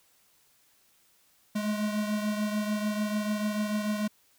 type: beating tone pair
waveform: square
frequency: 209.7 / 216.5 Hz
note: G#3 / A3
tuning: +17 / -28 cents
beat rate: 6.8 Hz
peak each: -29 / -36 dBFS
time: 1.55-4.08 s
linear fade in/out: 10 ms
effects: white hiss -65 dBFS RMS until 4.38 s